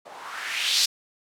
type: noise with low-pass filter sweep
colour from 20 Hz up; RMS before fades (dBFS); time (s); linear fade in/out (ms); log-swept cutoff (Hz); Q
violet; -27; 0.05-0.86; 10; 630 to 5000; 2.5
effects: none